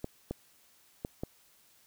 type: clicks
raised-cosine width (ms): 2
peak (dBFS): -21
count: 4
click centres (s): 0.044 / 0.31 / 1.049 / 1.235
effects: white hiss -64 dBFS RMS until 1.86 s